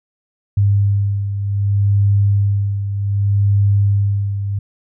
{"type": "beating tone pair", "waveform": "sine", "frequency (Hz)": [100.5, 101.15], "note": ["G2", "G#2"], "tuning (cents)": [44, -45], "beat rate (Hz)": 0.65, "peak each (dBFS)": [-13, -20], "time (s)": [0.57, 4.59], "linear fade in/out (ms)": 5, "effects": []}